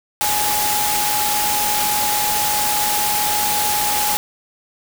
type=tone in noise; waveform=sine; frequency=837 Hz; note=G#5; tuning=13 cents sharp; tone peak=-21 dBFS; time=0.21-4.17 s; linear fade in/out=0 ms; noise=white; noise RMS=-20 dBFS; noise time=0.21-4.17 s; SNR=-4 dB; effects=none